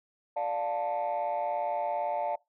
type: chord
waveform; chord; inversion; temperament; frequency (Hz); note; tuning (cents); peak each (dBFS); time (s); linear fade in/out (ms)
sine; D minor; none; just; 587.3 / 704.8 / 881; D5 / F5 / A5; 0 / +16 / +2; -31; 0.36-2.36; 10
effects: noise-tail reverb RT60 0.2 s tail -23 dB re dry + tanh soft clip ceiling -24 dBFS